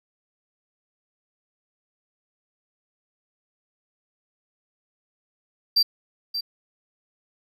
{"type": "tone with echo", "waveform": "triangle", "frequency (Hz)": 4699, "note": "D8", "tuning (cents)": 0, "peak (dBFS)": -14, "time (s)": [5.76, 5.83], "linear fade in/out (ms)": 10, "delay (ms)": 580, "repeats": 1, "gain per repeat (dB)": -10, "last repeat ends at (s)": 6.41, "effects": []}